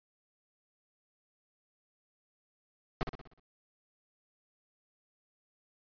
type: noise with echo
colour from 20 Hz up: brown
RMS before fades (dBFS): -30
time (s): 3.01-3.03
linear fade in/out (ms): 0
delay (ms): 61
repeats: 6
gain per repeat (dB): -6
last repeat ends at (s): 3.396
effects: resampled to 11025 Hz